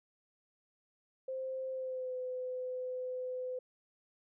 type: tone with pitch glide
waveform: sine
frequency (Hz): 523.3 to 506.9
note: C5 to B4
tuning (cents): 0 to +45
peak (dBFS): -36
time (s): 1.28-3.59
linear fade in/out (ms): 5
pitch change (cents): -55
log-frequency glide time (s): 1.71-2.15
effects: none